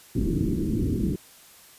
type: low-pass noise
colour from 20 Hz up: white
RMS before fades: -25 dBFS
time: 0.15-1.16 s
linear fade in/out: 5 ms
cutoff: 350 Hz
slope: 48 dB/octave
effects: white hiss -51 dBFS RMS until 1.78 s + resampled to 32000 Hz